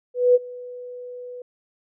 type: tone with ADSR envelope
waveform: sine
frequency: 493.9 Hz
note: B4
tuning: in tune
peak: -10 dBFS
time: 0.14-1.42 s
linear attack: 210 ms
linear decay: 30 ms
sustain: -23 dB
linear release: 3 ms
effects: none